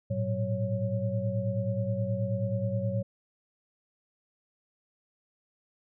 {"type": "tone cluster", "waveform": "sine", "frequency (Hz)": [107.6, 117, 187.6, 553], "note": ["A2", "A#2", "F#3", "C#5"], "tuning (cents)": [-38, 7, 24, -4], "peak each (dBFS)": [-31, -32, -34, -34], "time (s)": [0.1, 3.03], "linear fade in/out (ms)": 10, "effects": []}